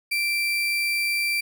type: tone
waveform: 35% pulse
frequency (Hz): 2349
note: D7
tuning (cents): 0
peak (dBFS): -20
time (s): 0.11-1.41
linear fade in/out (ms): 10
effects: none